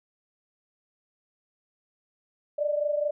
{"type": "tone pair together", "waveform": "sine", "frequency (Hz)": [587.3, 612], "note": ["D5", "D#5"], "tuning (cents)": [0, -29], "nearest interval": "minor second", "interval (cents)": 71, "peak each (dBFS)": [-25, -30], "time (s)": [2.58, 3.11], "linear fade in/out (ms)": 10, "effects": []}